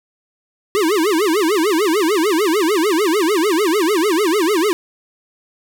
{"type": "tone with vibrato", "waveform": "square", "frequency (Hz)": 367.4, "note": "F#4", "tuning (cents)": -12, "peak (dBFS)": -14, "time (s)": [0.75, 4.73], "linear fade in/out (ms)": 0, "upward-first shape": "sine", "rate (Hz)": 6.7, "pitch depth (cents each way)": 290, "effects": []}